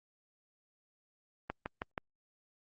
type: click train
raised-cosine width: 0.5 ms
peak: -21 dBFS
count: 4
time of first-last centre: 1.5-1.978 s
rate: 6.27 Hz
effects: Opus 32 kbps